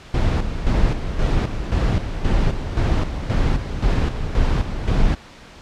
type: noise with tremolo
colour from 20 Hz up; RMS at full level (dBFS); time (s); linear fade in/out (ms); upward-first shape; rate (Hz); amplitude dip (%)
brown; -17; 0.14-5.15; 2; square; 1.9; 60
effects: pink hiss -42 dBFS RMS until 5.61 s + low-pass 5000 Hz 12 dB/octave